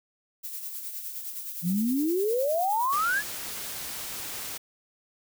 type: noise with tremolo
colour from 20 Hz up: violet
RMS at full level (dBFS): -35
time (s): 0.43-3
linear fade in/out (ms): 20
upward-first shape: sine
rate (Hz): 9.7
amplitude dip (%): 45
type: exponential sweep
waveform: sine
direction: up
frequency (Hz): 164.81 to 1760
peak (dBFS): -23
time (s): 1.62-3.23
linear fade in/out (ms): 50
type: noise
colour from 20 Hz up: white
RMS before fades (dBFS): -36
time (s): 2.92-4.58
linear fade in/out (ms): 10
effects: none